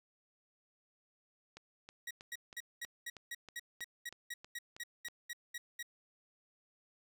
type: click train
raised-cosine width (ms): 0.2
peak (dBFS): -33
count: 12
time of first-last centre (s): 1.57-5.084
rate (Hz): 3.13
type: tone bursts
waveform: sawtooth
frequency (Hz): 1907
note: A#6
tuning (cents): +39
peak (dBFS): -37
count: 16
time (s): 2.07-5.828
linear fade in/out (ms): 5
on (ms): 38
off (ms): 210
effects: none